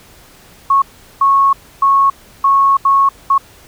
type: tone bursts at uneven times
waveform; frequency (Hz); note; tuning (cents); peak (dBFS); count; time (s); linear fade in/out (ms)
sine; 1100; C#6; -14; -7; 6; 0.7-0.82 / 1.21-1.53 / 1.82-2.1 / 2.44-2.77 / 2.85-3.09 / 3.3-3.38; 5
effects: pink hiss -43 dBFS RMS until 3.67 s